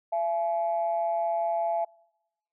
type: tone pair together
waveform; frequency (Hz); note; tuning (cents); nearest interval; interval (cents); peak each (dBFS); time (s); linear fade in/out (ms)
sine; 676 / 851.1; E5 / G#5; +43 / +42; major third; 399; -25 / -30; 0.12-1.85; 10
effects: noise-tail reverb RT60 0.9 s tail -26 dB re dry + tanh soft clip ceiling -17 dBFS